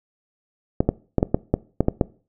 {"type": "clicks", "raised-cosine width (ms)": 2, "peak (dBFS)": -3, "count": 9, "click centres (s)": [0.805, 0.89, 1.183, 1.229, 1.345, 1.54, 1.806, 1.884, 2.012], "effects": ["noise-tail reverb RT60 0.4 s tail -21 dB re dry"]}